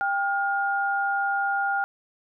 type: tone pair together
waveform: sine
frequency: 794 / 1418.8 Hz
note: G5 / F6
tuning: +22 / +27 cents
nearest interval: minor seventh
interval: 1005 cents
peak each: -25 dBFS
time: 0.01-1.84 s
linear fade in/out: 0 ms
effects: none